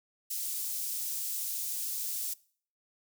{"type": "high-pass noise", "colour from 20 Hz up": "white", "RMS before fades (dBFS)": -35, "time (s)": [0.3, 2.34], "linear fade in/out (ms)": 10, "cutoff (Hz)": 6100, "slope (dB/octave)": 12, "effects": ["noise-tail reverb RT60 0.5 s tail -22 dB re dry"]}